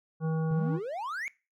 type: harmonic tone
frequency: 160 Hz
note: D#3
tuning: 49 cents sharp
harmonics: 1 / 3 / 5 / 7 / 9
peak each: -27 / -37 / -44 / -46 / -48 dBFS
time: 0.2-0.8 s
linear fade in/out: 50 ms
type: exponential sweep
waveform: triangle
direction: up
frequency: 134.7 to 2297 Hz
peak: -31 dBFS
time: 0.51-1.28 s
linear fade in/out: 0 ms
effects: noise-tail reverb RT60 0.3 s tail -21 dB re dry